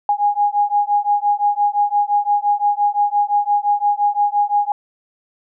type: beating tone pair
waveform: sine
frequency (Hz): 820 / 825.8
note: G#5 / G#5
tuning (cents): -22 / -10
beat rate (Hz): 5.8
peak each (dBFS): -17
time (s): 0.09-4.72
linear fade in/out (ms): 2
effects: none